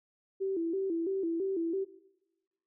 sine tone with vibrato, 358.4 Hz, F4, 45 cents sharp, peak -29 dBFS, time 0.4-1.85 s, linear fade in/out 20 ms, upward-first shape square, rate 3 Hz, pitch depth 130 cents each way, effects noise-tail reverb RT60 1.0 s tail -18 dB re dry

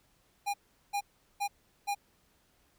square tone bursts, 811 Hz, G#5, 41 cents flat, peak -30 dBFS, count 4, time 0.46-1.95 s, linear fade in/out 20 ms, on 80 ms, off 390 ms, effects pink hiss -69 dBFS RMS until 2.78 s

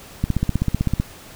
click train, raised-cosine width 5 ms, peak -6 dBFS, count 13, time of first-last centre 0.24-0.999 s, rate 15.8 Hz, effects pink hiss -42 dBFS RMS until 1.35 s

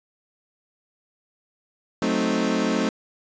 30% pulse chord, F# diminished seventh, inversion none, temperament equal, 185 / 220 / 261.6 / 311.1 Hz, F#3 / A3 / C4 / Eb4, 0 / 0 / 0 / 0 cents, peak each -26 / -22 / -23 / -25 dBFS, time 2.02-2.89 s, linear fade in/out 2 ms, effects resampled to 16000 Hz + 8-bit

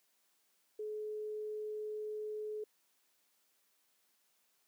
sine tone, 426.5 Hz, G#4, 46 cents sharp, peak -38 dBFS, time 0.79-2.64 s, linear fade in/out 5 ms, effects white hiss -75 dBFS RMS until 4.67 s + high-pass 200 Hz 12 dB/octave

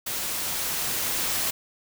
white noise with level ramp, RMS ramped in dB -30 to -26 dBFS, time 0.06-1.51 s, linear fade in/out 10 ms, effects none

